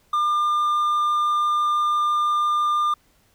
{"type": "tone with hard clipping", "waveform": "sine", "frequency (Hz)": 1201, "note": "D6", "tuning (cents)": 38, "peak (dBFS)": -19, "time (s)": [0.13, 2.94], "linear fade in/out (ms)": 5, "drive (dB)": 3, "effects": ["pink hiss -61 dBFS RMS until 3.34 s"]}